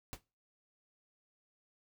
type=noise with exponential decay; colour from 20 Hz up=pink; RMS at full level=-39 dBFS; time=0.13-0.21 s; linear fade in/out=0 ms; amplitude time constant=16 ms; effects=noise-tail reverb RT60 0.3 s tail -21 dB re dry